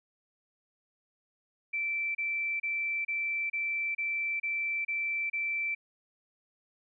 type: tone bursts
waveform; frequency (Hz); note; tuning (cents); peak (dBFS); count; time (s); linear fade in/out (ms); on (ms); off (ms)
sine; 2334; D7; -11; -29; 9; 1.73-5.75; 10; 420; 30
effects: none